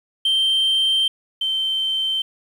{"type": "tone pair in turn", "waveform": "sine", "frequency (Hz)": [3136, 3109], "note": ["G7", "G7"], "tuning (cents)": [0, -15], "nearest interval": "unison", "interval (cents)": 15, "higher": "first", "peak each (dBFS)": [-13, -18], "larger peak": "first", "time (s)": [[0.25, 1.08], [1.41, 2.22]], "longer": "first", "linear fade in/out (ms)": 5, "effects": ["tanh soft clip ceiling -14 dBFS", "8-bit"]}